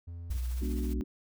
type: tone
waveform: triangle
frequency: 85.3 Hz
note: F2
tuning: 40 cents flat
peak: -37 dBFS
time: 0.07-0.38 s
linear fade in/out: 10 ms
type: noise with tremolo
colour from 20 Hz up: white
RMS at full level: -49 dBFS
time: 0.3-0.94 s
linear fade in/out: 10 ms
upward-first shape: triangle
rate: 15 Hz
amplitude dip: 50%
type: tone with vibrato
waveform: sine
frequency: 61.5 Hz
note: B1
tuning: 7 cents flat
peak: -30 dBFS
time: 0.3-1.01 s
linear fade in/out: 0 ms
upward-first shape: square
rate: 17 Hz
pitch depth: 35 cents each way
type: chord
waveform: sine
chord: G# half-diminished seventh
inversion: none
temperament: equal with one note detuned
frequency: 207.7 / 246.9 / 292.6 / 370 Hz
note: G#3 / B3 / D4 / F#4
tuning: 0 / 0 / -6 / 0 cents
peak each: -39 / -39 / -39 / -42 dBFS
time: 0.61-1.04 s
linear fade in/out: 10 ms
effects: none